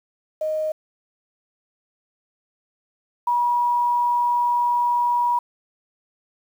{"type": "tone pair in turn", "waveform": "sine", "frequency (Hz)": [622.3, 964.1], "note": ["D#5", "B5"], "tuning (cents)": [0, -42], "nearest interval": "minor sixth", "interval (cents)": 758, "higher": "second", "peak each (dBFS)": [-21, -17], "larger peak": "second", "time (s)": [[0.41, 0.72], [3.27, 5.39]], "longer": "second", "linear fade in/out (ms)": 5, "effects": ["8-bit"]}